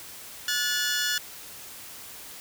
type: tone pair together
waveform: 15% pulse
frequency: 1454 / 1727.7 Hz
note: F#6 / A6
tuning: -31 / -32 cents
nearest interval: minor third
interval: 299 cents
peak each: -21 dBFS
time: 0.48-1.18 s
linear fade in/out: 2 ms
effects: white hiss -43 dBFS RMS until 2.4 s